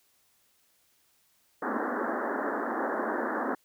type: band-pass noise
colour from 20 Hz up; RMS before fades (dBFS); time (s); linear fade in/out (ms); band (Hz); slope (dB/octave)
pink; -31; 1.62-3.55; 5; 220 to 1800; 96
effects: white hiss -68 dBFS RMS until 3.64 s